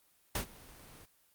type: noise with ADSR envelope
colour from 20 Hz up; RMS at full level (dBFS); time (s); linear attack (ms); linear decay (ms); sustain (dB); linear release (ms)
pink; -31; 0.35-1.06; 4; 97; -23; 16
effects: white hiss -69 dBFS RMS until 1.34 s + Opus 24 kbps